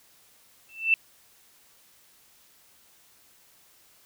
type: tone with exponential growth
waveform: sine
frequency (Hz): 2665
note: E7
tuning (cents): +18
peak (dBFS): -14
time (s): 0.69-0.94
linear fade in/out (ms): 1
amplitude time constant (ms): 54
effects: white hiss -59 dBFS RMS until 4.05 s